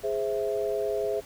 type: chord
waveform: sine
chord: Ab augmented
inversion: none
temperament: equal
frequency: 415.3 / 523.3 / 659.3 Hz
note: Ab4 / C5 / E5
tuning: 0 / 0 / 0 cents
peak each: -28 / -32 / -31 dBFS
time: 0.03-1.21 s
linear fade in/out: 20 ms
effects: pink hiss -49 dBFS RMS until 1.25 s